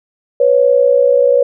sine tone pair together, 493.9 / 554.4 Hz, B4 / C#5, 0 / 0 cents, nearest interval major second, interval 200 cents, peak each -10 dBFS, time 0.4-1.43 s, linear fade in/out 5 ms, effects none

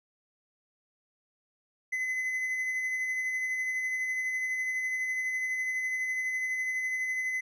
triangle tone with tremolo, 2030 Hz, B6, 47 cents sharp, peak -26 dBFS, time 1.92-7.41 s, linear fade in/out 10 ms, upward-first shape sine, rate 12 Hz, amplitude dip 30%, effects resampled to 32000 Hz

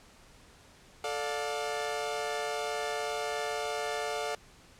sawtooth chord, D minor, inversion second, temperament equal with one note detuned, 440 / 587.3 / 712.3 Hz, A4 / D5 / F5, 0 / 0 / +34 cents, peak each -32 / -33 / -32 dBFS, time 1.04-4.35 s, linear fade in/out 2 ms, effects pink hiss -57 dBFS RMS until 4.79 s + low-pass 9000 Hz 12 dB/octave

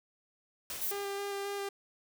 white noise with exponential decay, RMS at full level -38 dBFS, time 0.7-1.53 s, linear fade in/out 1 ms, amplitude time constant 180 ms
violet noise, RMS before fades -34 dBFS, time 0.81-0.92 s, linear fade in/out 10 ms
sawtooth tone with vibrato, 400 Hz, G4, 35 cents sharp, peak -31 dBFS, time 0.91-1.69 s, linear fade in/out 5 ms, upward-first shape square, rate 3.7 Hz, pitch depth 10 cents each way
effects none

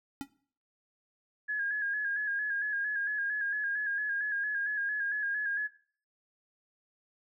square tone with exponential decay, 277.2 Hz, C#4, in tune, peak -31 dBFS, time 0.21-0.28 s, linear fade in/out 0 ms, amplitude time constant 15 ms
sine tone with vibrato, 1661.2 Hz, G#6, in tune, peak -29 dBFS, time 1.48-5.68 s, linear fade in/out 20 ms, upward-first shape square, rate 4.4 Hz, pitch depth 41 cents each way
effects noise-tail reverb RT60 0.5 s tail -19 dB re dry

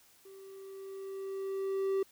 triangle tone with level ramp, 388 Hz, G4, 18 cents flat, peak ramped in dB -48 to -25 dBFS, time 0.25-2.03 s, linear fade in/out 5 ms, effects white hiss -63 dBFS RMS until 2.11 s

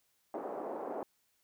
white band-pass noise, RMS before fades -40 dBFS, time 0.34-1.03 s, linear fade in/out 2 ms, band 290 to 820 Hz, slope 24 dB/octave, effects white hiss -75 dBFS RMS until 1.43 s

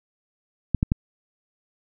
clicks, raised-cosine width 5 ms, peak -7 dBFS, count 3, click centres 0.747 / 0.829 / 0.919 s, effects none

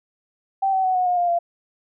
sine tone with pitch steps, 777 / 761.4 / 746.2 / 731.3 / 716.6 / 702.3 / 688.2 Hz, G5 / F#5 / F#5 / F#5 / F5 / F5 / F5, -16 / +49 / +14 / -20 / +44 / +10 / -26 cents, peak -17 dBFS, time 0.62-1.39 s, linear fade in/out 10 ms, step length 110 ms, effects none

